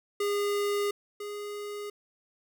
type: tone pair in turn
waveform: square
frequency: 408 / 412.7 Hz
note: G#4 / G#4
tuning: -31 / -11 cents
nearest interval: unison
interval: 20 cents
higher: second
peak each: -27 / -36 dBFS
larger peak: first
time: 0.2-0.91 / 1.2-1.9 s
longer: first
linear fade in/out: 5 ms
effects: none